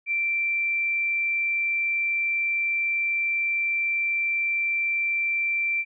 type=tone; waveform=sine; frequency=2349 Hz; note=D7; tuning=in tune; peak=-22 dBFS; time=0.06-5.85 s; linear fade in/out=50 ms; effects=none